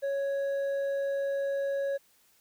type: tone with hard clipping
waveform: sine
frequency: 554.4 Hz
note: C#5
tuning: in tune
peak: -29 dBFS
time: 0.02-1.98 s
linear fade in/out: 20 ms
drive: 4 dB
effects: white hiss -65 dBFS RMS until 2.4 s